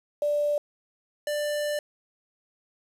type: tone pair in turn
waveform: sine / square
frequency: 587.3 / 591.4 Hz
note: D5 / D5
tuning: 0 / +12 cents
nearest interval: unison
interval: 12 cents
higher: second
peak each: -22 / -27 dBFS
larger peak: first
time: 0.22-0.58 / 1.27-1.79 s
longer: second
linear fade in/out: 2 ms
effects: resampled to 32000 Hz + 8-bit